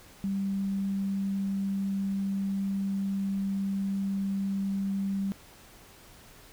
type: tone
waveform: sine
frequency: 196 Hz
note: G3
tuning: in tune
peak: -27 dBFS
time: 0.24-5.32 s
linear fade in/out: 0 ms
effects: pink hiss -53 dBFS RMS until 6.52 s